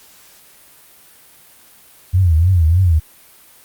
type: tone with vibrato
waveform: sine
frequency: 86.1 Hz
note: F2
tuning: 24 cents flat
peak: -9 dBFS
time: 2.13-3 s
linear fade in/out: 20 ms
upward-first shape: triangle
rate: 3.3 Hz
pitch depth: 200 cents each way
effects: white hiss -46 dBFS RMS until 3.64 s + Opus 48 kbps